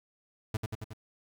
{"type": "tone with echo", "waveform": "40% pulse", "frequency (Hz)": 108.8, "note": "A2", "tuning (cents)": -19, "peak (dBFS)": -27, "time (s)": [0.54, 0.57], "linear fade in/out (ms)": 5, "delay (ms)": 91, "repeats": 4, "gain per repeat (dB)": -3, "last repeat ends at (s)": 0.934, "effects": ["10-bit"]}